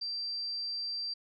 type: tone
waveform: sine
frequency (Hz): 4700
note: D8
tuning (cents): +1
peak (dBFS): -33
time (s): 0.01-1.14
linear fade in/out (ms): 10
effects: MP3 48 kbps